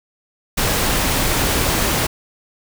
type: noise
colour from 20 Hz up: pink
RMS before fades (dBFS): -18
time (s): 0.57-2.07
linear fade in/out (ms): 10
effects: none